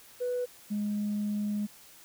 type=tone pair in turn; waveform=sine; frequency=493.9 / 207.7 Hz; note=B4 / G#3; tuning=0 / 0 cents; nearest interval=octave + minor third; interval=1500 cents; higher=first; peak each=-27 dBFS; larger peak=neither; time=0.2-0.46 / 0.7-1.67 s; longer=second; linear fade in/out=20 ms; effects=tanh soft clip ceiling -25 dBFS + white hiss -54 dBFS RMS until 2.04 s